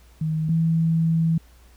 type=tone pair in turn; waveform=sine; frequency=157.3 / 163.34 Hz; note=D#3 / E3; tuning=+19 / -16 cents; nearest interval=minor second; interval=65 cents; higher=second; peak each=-21 / -17 dBFS; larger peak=second; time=0.21-0.49 / 0.49-1.38 s; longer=second; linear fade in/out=5 ms; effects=added 60 Hz sine -49 dBFS peak until 1.76 s + pink hiss -57 dBFS RMS until 1.76 s